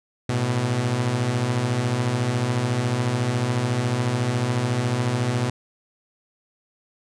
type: beating tone pair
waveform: sawtooth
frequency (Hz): 110 / 124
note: A2 / B2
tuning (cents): 0 / +7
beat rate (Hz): 14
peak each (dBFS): -23 / -18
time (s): 0.29-5.5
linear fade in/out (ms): 5
effects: resampled to 22050 Hz